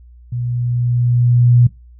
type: tone with level ramp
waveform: sine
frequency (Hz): 121.5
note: B2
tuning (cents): -28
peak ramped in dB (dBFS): -19 to -6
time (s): 0.32-1.67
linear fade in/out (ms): 5
effects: noise-tail reverb RT60 0.2 s tail -18 dB re dry + added 60 Hz sine -39 dBFS peak until 1.99 s